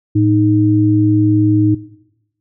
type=tone pair together; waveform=sine; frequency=110 / 310.5 Hz; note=A2 / D#4; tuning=0 / -3 cents; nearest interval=octave + tritone; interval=1797 cents; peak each=-12 dBFS; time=0.15-1.75 s; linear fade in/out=10 ms; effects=noise-tail reverb RT60 0.9 s tail -18 dB re dry